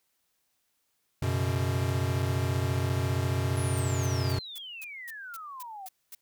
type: chord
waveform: square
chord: F# suspended fourth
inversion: none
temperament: equal with one note detuned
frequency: 92.5 / 123.83 / 138.59 Hz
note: F#2 / B2 / C#3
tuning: 0 / +5 / 0 cents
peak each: -30 / -30 / -36 dBFS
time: 1.22-4.39 s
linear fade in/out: 5 ms
type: exponential sweep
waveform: sine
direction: down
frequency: 11175 to 730 Hz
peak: -39 dBFS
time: 3.56-5.88 s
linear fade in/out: 20 ms
type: noise bursts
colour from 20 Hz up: blue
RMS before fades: -43 dBFS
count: 10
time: 3.77-6.15 s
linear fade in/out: 5 ms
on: 31 ms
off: 230 ms
effects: white hiss -75 dBFS RMS until 6.21 s